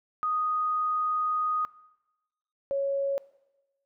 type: tone pair in turn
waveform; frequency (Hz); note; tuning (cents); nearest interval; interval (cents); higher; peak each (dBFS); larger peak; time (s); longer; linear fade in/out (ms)
sine; 1243 / 553.7; D#6 / C#5; -2 / -2; octave + major second; 1400; first; -25 / -25; neither; 0.23-1.65 / 2.71-3.18; first; 0
effects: noise-tail reverb RT60 1.0 s tail -20 dB re dry